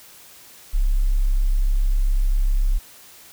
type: tone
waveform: sine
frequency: 33.73 Hz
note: C#1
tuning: 46 cents flat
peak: -15 dBFS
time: 0.73-2.79 s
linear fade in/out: 20 ms
effects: white hiss -46 dBFS RMS until 3.32 s